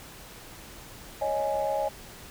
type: chord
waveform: sine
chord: C# suspended second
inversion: none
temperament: just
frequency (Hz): 554.4 / 623.7 / 831.5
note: C#5 / D#5 / G#5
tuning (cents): 0 / +4 / +2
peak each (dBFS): -29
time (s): 1.21-1.89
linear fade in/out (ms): 10
effects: tanh soft clip ceiling -17 dBFS + pink hiss -46 dBFS RMS until 2.3 s